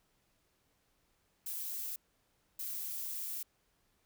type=noise bursts at uneven times; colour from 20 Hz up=violet; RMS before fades=-40 dBFS; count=2; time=1.46-1.96 / 2.59-3.43 s; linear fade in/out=5 ms; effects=pink hiss -75 dBFS RMS until 4.05 s